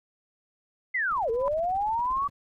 sine linear two-way sweep, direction down then up, 2100 to 440 to 1152 Hz, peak -24 dBFS, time 0.94-2.28 s, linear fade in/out 10 ms, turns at 1.3 s
brown noise with tremolo, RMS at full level -43 dBFS, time 1.1-2.3 s, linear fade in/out 10 ms, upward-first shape sine, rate 17 Hz, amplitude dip 100%
sine tone with exponential growth, 1000 Hz, B5, 21 cents sharp, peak -24 dBFS, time 1.24-1.48 s, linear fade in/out 0 ms, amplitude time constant 51 ms
effects none

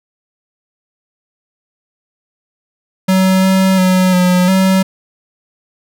square tone with pitch steps, 188.4 / 189.8 / 185.1 / 180.8 / 189.6 Hz, F#3 / F#3 / F#3 / F#3 / F#3, +32 / +44 / +1 / -40 / +43 cents, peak -9 dBFS, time 3.08-4.83 s, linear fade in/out 10 ms, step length 350 ms, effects none

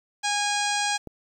harmonic tone, 821 Hz, G#5, 20 cents flat, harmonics 1 / 2 / 3 / 4 / 5 / 6 / 7 / 8 / 9 / 10, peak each -27 / -30 / -32 / -33 / -34 / -35 / -35 / -36 / -37 / -37 dBFS, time 0.23-0.98 s, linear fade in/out 20 ms
click, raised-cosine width 2 ms, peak -24 dBFS, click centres 1.073 s
effects 9-bit

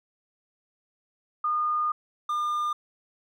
sine / triangle tone pair in turn, 1220 / 1206 Hz, D#6 / D6, -34 / +46 cents, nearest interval unison, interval 20 cents, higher first, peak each -23 dBFS, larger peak neither, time 1.44-1.92 / 2.29-2.73 s, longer first, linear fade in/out 5 ms, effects none

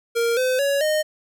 square tone with pitch steps, 466.2 / 511.3 / 560.9 / 615.2 Hz, A#4 / C5 / C#5 / D#5, 0 / -40 / +20 / -20 cents, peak -19 dBFS, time 0.15-1.03 s, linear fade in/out 20 ms, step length 220 ms, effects none

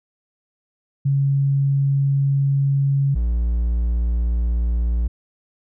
sine / triangle tone pair in turn, 138.59 / 58.27 Hz, C#3 / A#1, 0 / 0 cents, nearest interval octave + minor third, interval 1500 cents, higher first, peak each -15 / -15 dBFS, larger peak neither, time 1.05-3.15 / 3.15-5.08 s, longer first, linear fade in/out 10 ms, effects none

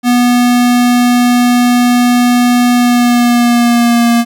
square tone with pitch glide, 244.2 to 235.1 Hz, B3 to A#3, -19 to +15 cents, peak -7 dBFS, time 0.03-4.25 s, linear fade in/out 50 ms, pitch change -66 cents, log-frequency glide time 2.74-4.11 s, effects 8-bit

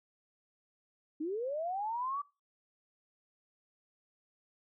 sine linear sweep, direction up, 290.6 to 1168 Hz, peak -33 dBFS, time 1.2-2.22 s, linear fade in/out 10 ms, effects noise-tail reverb RT60 0.3 s tail -23 dB re dry

